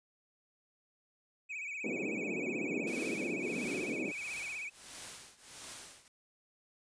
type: tone with vibrato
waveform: triangle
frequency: 2400 Hz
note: D7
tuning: 37 cents sharp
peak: -37 dBFS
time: 1.49-4.7 s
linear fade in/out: 20 ms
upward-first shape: sine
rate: 16 Hz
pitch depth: 120 cents each way
type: band-pass noise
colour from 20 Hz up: white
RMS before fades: -38 dBFS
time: 1.84-4.12 s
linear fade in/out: 5 ms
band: 210 to 410 Hz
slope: 24 dB/octave
type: noise with tremolo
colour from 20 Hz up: white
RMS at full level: -44 dBFS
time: 2.87-6.08 s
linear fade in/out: 2 ms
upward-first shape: triangle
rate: 1.5 Hz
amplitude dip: 90%
effects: resampled to 22050 Hz